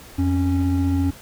triangle tone pair together, 86.84 / 275.7 Hz, F2 / C#4, -9 / -9 cents, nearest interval octave + minor sixth, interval 2000 cents, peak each -18 dBFS, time 0.18-1.11 s, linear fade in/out 10 ms, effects pink hiss -43 dBFS RMS until 1.21 s

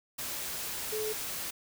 sine tone in noise, 430.2 Hz, A4, 39 cents flat, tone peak -32 dBFS, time 0.92-1.13 s, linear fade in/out 10 ms, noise white, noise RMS -37 dBFS, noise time 0.18-1.51 s, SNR +2 dB, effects none

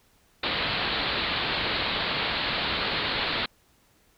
white low-pass noise, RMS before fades -28 dBFS, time 0.43-3.46 s, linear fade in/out 5 ms, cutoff 4400 Hz, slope 96 dB/octave, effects pink hiss -63 dBFS RMS until 4.17 s

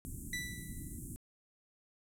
pink band-stop noise, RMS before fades -44 dBFS, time 0.05-1.16 s, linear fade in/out 0 ms, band 320 to 7800 Hz, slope 48 dB/octave
sawtooth tone with exponential decay, 1975.5 Hz, B6, in tune, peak -31 dBFS, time 0.33-0.98 s, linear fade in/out 2 ms, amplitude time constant 140 ms
effects low-pass 12000 Hz 12 dB/octave

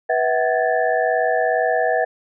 sine tone cluster, 490.3 / 648 / 750 / 1679 / 1756 Hz, B4 / E5 / F#5 / G#6 / A6, -13 / -30 / +23 / +18 / -4 cents, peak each -22 / -20 / -21 / -29 / -26 dBFS, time 0.09-2.05 s, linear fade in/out 10 ms, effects none

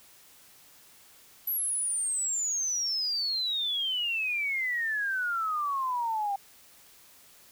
sine exponential sweep, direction down, 11960 to 784 Hz, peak -27 dBFS, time 1.47-6.36 s, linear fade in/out 5 ms, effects white hiss -56 dBFS RMS until 7.51 s

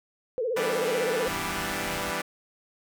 sine tone with vibrato, 475.6 Hz, A#4, 35 cents sharp, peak -25 dBFS, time 0.38-1.28 s, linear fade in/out 0 ms, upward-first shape sine, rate 16 Hz, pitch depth 160 cents each way
5% pulse chord, E minor seventh, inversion none, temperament equal, 164.81 / 196 / 246.9 / 293.7 Hz, E3 / G3 / B3 / D4, 0 / 0 / 0 / 0 cents, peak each -23 / -22 / -25 / -24 dBFS, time 0.56-2.22 s, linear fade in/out 10 ms
pink noise, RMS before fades -39 dBFS, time 1.27-2.11 s, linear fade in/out 0 ms
effects none

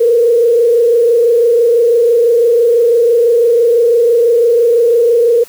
sine tone with frequency modulation, 469.9 Hz, A#4, 14 cents sharp, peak -6 dBFS, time 0-5.44 s, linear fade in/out 10 ms, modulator 26 Hz, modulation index 0.73, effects white hiss -38 dBFS RMS until 5.48 s

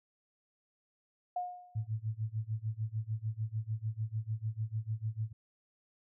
sine tone with exponential decay, 718 Hz, F5, 48 cents sharp, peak -30 dBFS, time 1.36-1.87 s, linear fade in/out 5 ms, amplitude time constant 110 ms
sine tone with tremolo, 110 Hz, A2, in tune, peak -30 dBFS, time 1.75-5.33 s, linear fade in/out 10 ms, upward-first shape sine, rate 6.7 Hz, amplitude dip 95%
effects none

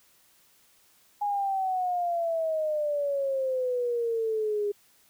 sine exponential sweep, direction down, 829 to 406.6 Hz, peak -25 dBFS, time 1.21-4.72 s, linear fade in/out 10 ms, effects white hiss -62 dBFS RMS until 5.09 s

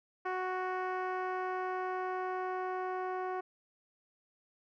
10% pulse tone with low-pass filter sweep, 370 Hz, F#4, in tune, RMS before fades -36 dBFS, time 0.25-3.41 s, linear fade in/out 10 ms, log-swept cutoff 1400 to 920 Hz, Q 0.87, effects none

